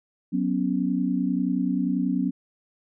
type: chord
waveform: sine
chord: F# suspended fourth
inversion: none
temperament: equal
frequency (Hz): 185 / 246.9 / 277.2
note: F#3 / B3 / C#4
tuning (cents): 0 / 0 / 0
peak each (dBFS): -26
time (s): 0.32-2.31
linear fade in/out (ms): 20
effects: none